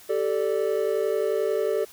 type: chord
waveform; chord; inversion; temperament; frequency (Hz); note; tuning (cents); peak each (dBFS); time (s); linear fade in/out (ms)
triangle; G suspended second; none; equal with one note detuned; 388.8 / 440 / 587.3; G4 / A4 / D5; -14 / 0 / 0; -25 / -23 / -26; 0.09-1.85; 10
effects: white hiss -49 dBFS RMS until 1.92 s